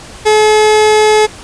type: tone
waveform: 30% pulse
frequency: 428.2 Hz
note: A4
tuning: 47 cents flat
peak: -3 dBFS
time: 0.25-1.27 s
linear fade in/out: 20 ms
effects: pink hiss -32 dBFS RMS until 1.43 s + resampled to 22050 Hz